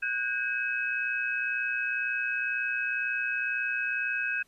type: tone cluster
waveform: sine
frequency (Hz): 1485 / 1607 / 2556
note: F#6 / G6 / D#7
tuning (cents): +6 / +43 / +46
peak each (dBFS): -34 / -31 / -31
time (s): 0.02-4.43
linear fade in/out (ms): 10
effects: pink hiss -66 dBFS RMS until 4.47 s + resampled to 32000 Hz